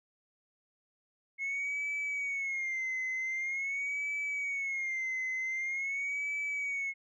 sine tone with vibrato, 2170 Hz, C#7, 37 cents flat, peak -30 dBFS, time 1.38-6.94 s, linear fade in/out 50 ms, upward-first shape sine, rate 0.45 Hz, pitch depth 100 cents each way, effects tanh soft clip ceiling -30 dBFS

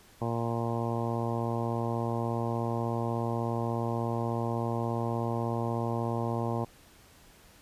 harmonic tone, 116.54 Hz, A#2, in tune, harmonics 1 / 2 / 3 / 4 / 5 / 6 / 7 / 8 / 9, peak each -32 / -35 / -37 / -38 / -39 / -40 / -40 / -41 / -42 dBFS, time 0.21-6.65 s, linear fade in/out 10 ms, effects pink hiss -57 dBFS RMS until 7.61 s + resampled to 32000 Hz

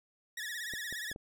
sawtooth tone with vibrato, 1797 Hz, A6, 36 cents sharp, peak -34 dBFS, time 0.37-1.13 s, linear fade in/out 5 ms, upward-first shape sine, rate 17 Hz, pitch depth 120 cents each way
clicks, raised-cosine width 2 ms, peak -33 dBFS, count 4, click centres 0.737 / 0.926 / 1.115 / 1.161 s
effects none

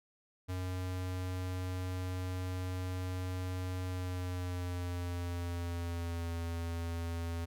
square tone with pitch glide, 91.8 to 84.18 Hz, F#2 to E2, -13 to +37 cents, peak -36 dBFS, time 0.48-7.46 s, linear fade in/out 20 ms, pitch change -150 cents, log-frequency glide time 3.85-6.32 s, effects none

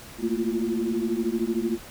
sine tone cluster, 220.4 / 234 / 340 / 352.8 Hz, A3 / A#3 / F4 / F4, +3 / +7 / -46 / +18 cents, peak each -29 dBFS, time 0.18-1.79 s, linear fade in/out 50 ms, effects pink hiss -44 dBFS RMS until 1.9 s

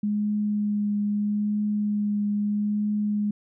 sine tone with vibrato, 207.7 Hz, G#3, in tune, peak -22 dBFS, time 0.03-3.31 s, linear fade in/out 5 ms, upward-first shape triangle, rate 0.78 Hz, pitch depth 15 cents each way, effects none

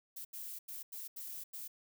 violet noise bursts at uneven times, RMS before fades -45 dBFS, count 6, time 0.16-0.25 / 0.33-0.59 / 0.68-0.83 / 0.92-1.08 / 1.16-1.44 / 1.53-1.68 s, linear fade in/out 10 ms, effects none

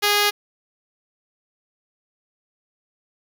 5% pulse tone, 412.3 Hz, G#4, 13 cents flat, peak -5 dBFS, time 0.02-0.31 s, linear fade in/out 20 ms, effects none

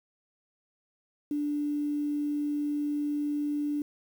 sine tone, 293.4 Hz, D4, 2 cents flat, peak -27 dBFS, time 1.31-3.82 s, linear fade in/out 2 ms, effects 9-bit

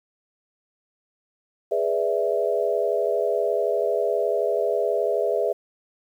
sine chord, E dominant seventh, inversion first, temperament equal, 415.3 / 493.9 / 587.3 / 659.3 Hz, G#4 / B4 / D5 / E5, 0 / 0 / 0 / 0 cents, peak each -25 / -26 / -27 / -25 dBFS, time 1.71-5.53 s, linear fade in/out 10 ms, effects 9-bit

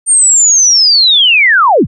sine linear sweep, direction down, 8870 to 46.25 Hz, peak -4 dBFS, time 0.06-1.87 s, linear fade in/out 50 ms, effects none

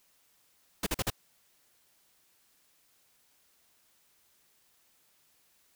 pink noise bursts, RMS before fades -30 dBFS, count 4, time 0.83-1.102 s, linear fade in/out 5 ms, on 35 ms, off 44 ms, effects white hiss -68 dBFS RMS until 5.75 s

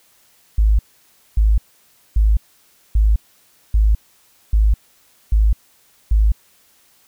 sine tone bursts, 53 Hz, G#1, 36 cents sharp, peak -10 dBFS, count 8, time 0.58-6.32 s, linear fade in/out 5 ms, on 210 ms, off 580 ms, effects white hiss -55 dBFS RMS until 7.07 s

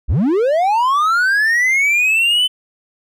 triangle linear sweep, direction up, 38.89 to 3053 Hz, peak -10 dBFS, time 0.08-2.48 s, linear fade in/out 20 ms, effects none

